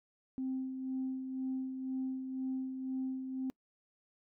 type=tone with tremolo; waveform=sine; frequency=261.6 Hz; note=C4; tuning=in tune; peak=-32 dBFS; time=0.38-3.5 s; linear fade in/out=0 ms; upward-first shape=sine; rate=2 Hz; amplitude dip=50%; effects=noise-tail reverb RT60 0.1 s tail -26 dB re dry + tanh soft clip ceiling -29 dBFS